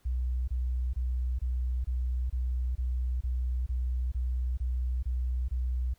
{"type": "tone bursts", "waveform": "sine", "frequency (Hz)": 62.2, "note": "B1", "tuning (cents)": 13, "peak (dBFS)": -27, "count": 13, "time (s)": [0.05, 5.94], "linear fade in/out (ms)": 10, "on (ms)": 430, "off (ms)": 25, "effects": ["pink hiss -68 dBFS RMS until 5.98 s"]}